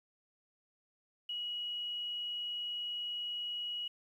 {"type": "tone with quantisation", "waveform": "sine", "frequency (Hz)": 2910, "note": "F#7", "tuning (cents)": -29, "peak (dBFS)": -36, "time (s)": [1.29, 3.88], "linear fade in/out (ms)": 5, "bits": 11, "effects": []}